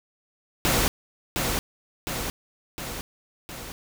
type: noise with echo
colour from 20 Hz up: pink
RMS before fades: -22 dBFS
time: 0.65-0.88 s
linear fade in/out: 0 ms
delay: 710 ms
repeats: 4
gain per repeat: -4 dB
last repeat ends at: 3.72 s
effects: none